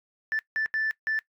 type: tone bursts at uneven times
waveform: sine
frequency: 1760 Hz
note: A6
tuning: in tune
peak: -23 dBFS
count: 4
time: 0.32-0.39 / 0.56-0.66 / 0.74-0.91 / 1.07-1.19 s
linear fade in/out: 0 ms
effects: noise-tail reverb RT60 0.1 s tail -21 dB re dry + tanh soft clip ceiling -21 dBFS